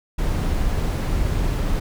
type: noise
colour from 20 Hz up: brown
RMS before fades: -21 dBFS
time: 0.18-1.8 s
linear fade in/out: 10 ms
effects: none